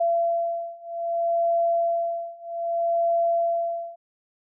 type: beating tone pair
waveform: sine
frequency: 678 / 678.63 Hz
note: E5 / F5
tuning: +49 / -50 cents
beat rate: 0.63 Hz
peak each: -25 / -24 dBFS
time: 0-3.96 s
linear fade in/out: 10 ms
effects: none